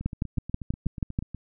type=two click trains; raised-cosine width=5 ms; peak=-13 / -23 dBFS; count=8 / 12; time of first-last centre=0.06-1.189 / 0.01-1.347 s; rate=6.2 / 8.23 Hz; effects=none